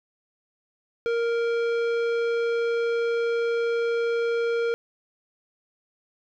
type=tone with tanh clipping; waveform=sine; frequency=466.2 Hz; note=A#4; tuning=in tune; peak=-24 dBFS; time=1.06-4.74 s; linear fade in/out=0 ms; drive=14 dB; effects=none